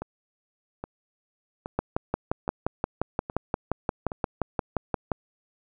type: two click trains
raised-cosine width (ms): 1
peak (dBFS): -10 / -19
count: 20 / 6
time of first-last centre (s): 1.79-5.117 / 0.02-4.118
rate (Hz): 5.71 / 1.22
effects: none